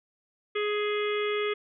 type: harmonic tone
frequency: 417.6 Hz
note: G#4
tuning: 10 cents sharp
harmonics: 1 / 3 / 4 / 5 / 6 / 7 / 8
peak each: -27 / -35 / -42 / -35 / -40 / -43 / -39 dBFS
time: 0.55-1.54 s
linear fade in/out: 10 ms
effects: none